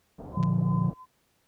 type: low-pass noise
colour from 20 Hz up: pink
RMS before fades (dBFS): -40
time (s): 0.18-0.94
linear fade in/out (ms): 10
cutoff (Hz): 770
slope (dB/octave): 24
type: tone with tremolo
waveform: sine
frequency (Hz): 1021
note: C6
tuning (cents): -43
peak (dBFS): -34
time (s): 0.32-1.06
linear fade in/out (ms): 50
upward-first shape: sine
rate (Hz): 2.8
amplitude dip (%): 90
type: chord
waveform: sine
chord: Bb major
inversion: none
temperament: equal with one note detuned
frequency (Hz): 116.54 / 147.85 / 174.61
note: Bb2 / D3 / F3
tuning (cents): 0 / +12 / 0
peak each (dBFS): -29 / -27 / -25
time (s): 0.37-0.9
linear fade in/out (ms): 5
type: clicks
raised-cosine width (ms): 0.2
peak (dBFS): -26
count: 2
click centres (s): 0.429 / 0.435
effects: pink hiss -69 dBFS RMS until 1.47 s + high-pass 60 Hz 12 dB/octave